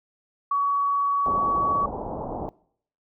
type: tone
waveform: sine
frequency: 1129 Hz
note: C#6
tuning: 31 cents sharp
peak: -20 dBFS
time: 0.51-1.86 s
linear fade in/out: 5 ms
type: low-pass noise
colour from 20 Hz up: white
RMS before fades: -32 dBFS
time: 1.26-2.49 s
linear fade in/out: 0 ms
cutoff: 920 Hz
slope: 48 dB/octave
effects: noise-tail reverb RT60 0.6 s tail -22 dB re dry

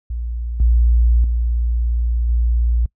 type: tone with level steps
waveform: sine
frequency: 58.6 Hz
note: A#1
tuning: 10 cents sharp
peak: -21 / -10 / -15 / -13 dBFS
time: 0.1-2.86 s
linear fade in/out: 5 ms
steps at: 0.6 / 1.24 / 2.29 s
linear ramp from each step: 2 ms
effects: noise-tail reverb RT60 0.1 s tail -24 dB re dry

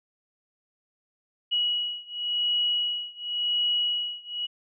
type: beating tone pair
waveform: sine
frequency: 2915 / 2915.92 Hz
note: F#7 / F#7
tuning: -26 / -26 cents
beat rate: 0.92 Hz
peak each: -27 / -28 dBFS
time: 1.51-4.47 s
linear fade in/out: 20 ms
effects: none

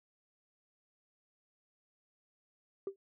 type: tone with exponential decay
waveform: sine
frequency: 392 Hz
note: G4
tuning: in tune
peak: -29 dBFS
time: 2.87-2.96 s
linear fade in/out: 2 ms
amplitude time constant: 18 ms
effects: tanh soft clip ceiling -31 dBFS

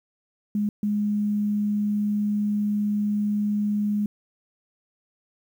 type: tone bursts at uneven times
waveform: sine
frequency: 207.7 Hz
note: G#3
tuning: in tune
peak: -21 dBFS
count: 2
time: 0.55-0.69 / 0.83-4.06 s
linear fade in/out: 2 ms
effects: 9-bit

